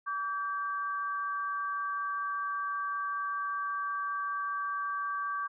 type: tone pair together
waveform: sine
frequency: 1148 / 1576.3 Hz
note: D6 / G6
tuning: -40 / +9 cents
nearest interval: perfect fourth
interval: 549 cents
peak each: -32 / -37 dBFS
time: 0.06-5.48 s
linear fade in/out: 20 ms
effects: none